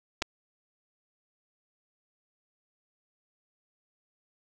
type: clicks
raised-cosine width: 0.2 ms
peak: -13 dBFS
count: 2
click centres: 0.22 / 0.223 s
effects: none